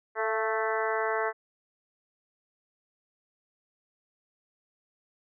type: harmonic tone with a mistuned harmonic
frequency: 220 Hz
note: A3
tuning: in tune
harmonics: 2 / 3 / 4 / 5 / 6 / 7 / 8 / 9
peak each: -31 / -33 / -34 / -35 / -36 / -36 / -37 / -38 dBFS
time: 0.15-1.33 s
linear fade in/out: 50 ms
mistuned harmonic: 3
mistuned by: +28 cents
effects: none